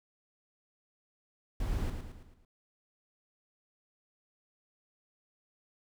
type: noise with echo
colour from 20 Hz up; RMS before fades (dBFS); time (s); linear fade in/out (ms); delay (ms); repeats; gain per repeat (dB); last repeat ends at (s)
brown; -33; 1.6-1.9; 2; 110; 5; -6; 2.45
effects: none